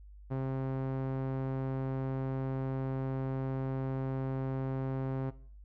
sawtooth tone with low-pass filter, 132.8 Hz, C3, 26 cents sharp, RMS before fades -34 dBFS, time 0.3-5.31 s, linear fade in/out 20 ms, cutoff 1000 Hz, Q 0.63, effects noise-tail reverb RT60 0.5 s tail -18 dB re dry + added 50 Hz sine -49 dBFS peak until 5.64 s

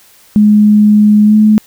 sine tone with pitch glide, 210 to 214 Hz, G#3 to A3, +19 to -48 cents, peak -3 dBFS, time 0.36-1.58 s, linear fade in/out 0 ms, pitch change +33 cents, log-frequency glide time 1.25-1.35 s, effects white hiss -44 dBFS RMS until 1.66 s

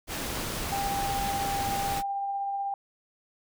pink noise, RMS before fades -33 dBFS, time 0.07-2.03 s, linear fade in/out 50 ms
sine tone with tremolo, 795 Hz, G5, 24 cents sharp, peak -27 dBFS, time 0.72-2.74 s, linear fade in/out 2 ms, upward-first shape triangle, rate 16 Hz, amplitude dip 25%
effects none

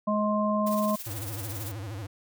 harmonic tone, 210.4 Hz, G#3, 23 cents sharp, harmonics 1 / 3 / 5, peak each -26 / -28 / -29 dBFS, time 0.07-0.96 s, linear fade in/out 10 ms
blue noise with tremolo, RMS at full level -37 dBFS, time 0.66-1.72 s, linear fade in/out 10 ms, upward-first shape sine, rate 18 Hz, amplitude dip 60%
square tone with vibrato, 103.83 Hz, G#2, in tune, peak -35 dBFS, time 1.06-2.07 s, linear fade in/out 10 ms, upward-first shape sine, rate 13 Hz, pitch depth 180 cents each way
effects none

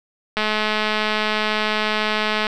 click train, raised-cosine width 0.3 ms, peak -5 dBFS, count 450, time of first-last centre 0.37-2.468 s, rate 214 Hz, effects none

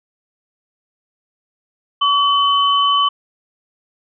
sine tone pair together, 1133 / 3033 Hz, C#6 / F#7, +37 / +42 cents, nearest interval octave + perfect fourth, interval 1705 cents, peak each -13 / -17 dBFS, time 2.01-3.09 s, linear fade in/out 10 ms, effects none

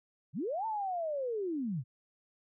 sine linear two-way sweep, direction up then down, 110.8 to 907 to 110.8 Hz, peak -32 dBFS, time 0.33-1.84 s, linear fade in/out 50 ms, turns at 0.66 s, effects none

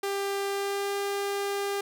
sawtooth tone with pitch glide, 397 to 400.5 Hz, G4 to G4, +22 to +37 cents, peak -24 dBFS, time 0.03-1.81 s, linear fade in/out 5 ms, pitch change +15 cents, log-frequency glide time 0.47-0.94 s, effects none

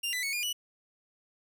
sawtooth tone with pitch steps, 2794 / 1996 / 2213 / 2422 / 2948 Hz, F7 / B6 / C#7 / D#7 / F#7, 0 / +18 / -3 / -47 / -7 cents, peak -27 dBFS, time 0.03-0.53 s, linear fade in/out 10 ms, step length 100 ms, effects none

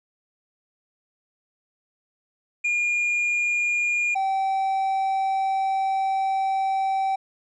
triangle tone pair in turn, 2422 / 772.6 Hz, D#7 / G5, -47 / -25 cents, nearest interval octave + minor sixth, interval 1978 cents, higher first, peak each -19 / -19 dBFS, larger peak neither, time 2.64-4.15 / 4.15-7.16 s, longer second, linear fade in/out 10 ms, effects resampled to 24000 Hz

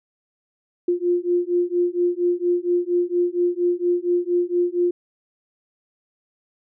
sine beating tone pair, 350 / 354.3 Hz, F4 / F4, +4 / +25 cents, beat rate 4.3 Hz, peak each -21 dBFS, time 0.88-4.91 s, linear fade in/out 5 ms, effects none

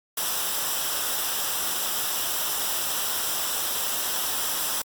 white noise with comb filter, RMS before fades -27 dBFS, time 0.17-4.82 s, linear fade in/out 5 ms, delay 0.45 ms, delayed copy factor -0.6, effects Opus 48 kbps

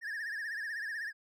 triangle tone with vibrato, 1747 Hz, A6, 13 cents flat, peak -34 dBFS, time 0.01-1.13 s, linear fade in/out 50 ms, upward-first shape triangle, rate 16 Hz, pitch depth 140 cents each way, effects none

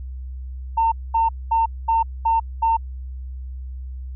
sine tone bursts, 907 Hz, A#5, 48 cents flat, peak -14 dBFS, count 6, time 0.77-2.77 s, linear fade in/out 10 ms, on 150 ms, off 220 ms, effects tanh soft clip ceiling -10 dBFS + added 64 Hz sine -29 dBFS peak until 4.15 s

